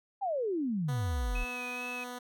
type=exponential sweep; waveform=sine; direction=down; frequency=830.6 to 34.43 Hz; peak=-29 dBFS; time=0.21-1.45 s; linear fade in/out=20 ms
type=tone; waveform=10% pulse; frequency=246.9 Hz; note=B3; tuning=in tune; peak=-31 dBFS; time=0.88-2.19 s; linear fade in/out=10 ms
type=tone with vibrato; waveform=sine; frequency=2549 Hz; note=D#7; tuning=41 cents sharp; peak=-37 dBFS; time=1.35-2.04 s; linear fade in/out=5 ms; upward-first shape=sine; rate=2.3 Hz; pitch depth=30 cents each way
effects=none